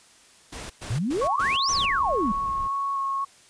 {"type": "noise bursts", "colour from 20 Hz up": "pink", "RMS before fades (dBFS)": -37, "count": 5, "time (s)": [0.52, 1.86], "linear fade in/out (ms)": 10, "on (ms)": 180, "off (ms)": 110}
{"type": "exponential two-way sweep", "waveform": "sine", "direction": "up then down", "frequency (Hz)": [100, 6272, 189.4], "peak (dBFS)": -23, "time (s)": [0.9, 2.32], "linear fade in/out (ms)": 5, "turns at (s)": 1.71}
{"type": "tone with vibrato", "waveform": "sine", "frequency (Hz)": 1100, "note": "C#6", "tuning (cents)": -14, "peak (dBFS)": -24, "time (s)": [1.21, 3.25], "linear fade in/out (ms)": 10, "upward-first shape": "square", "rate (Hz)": 2, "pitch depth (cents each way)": 11}
{"type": "noise", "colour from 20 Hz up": "brown", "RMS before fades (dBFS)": -39, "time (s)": [1.73, 2.68], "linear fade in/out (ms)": 10}
{"effects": ["white hiss -54 dBFS RMS until 3.49 s", "resampled to 22050 Hz"]}